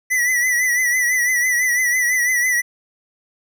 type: tone with vibrato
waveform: square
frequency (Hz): 1972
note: B6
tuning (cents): -3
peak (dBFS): -16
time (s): 0.1-2.62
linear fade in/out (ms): 20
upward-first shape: triangle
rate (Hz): 6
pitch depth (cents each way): 72
effects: none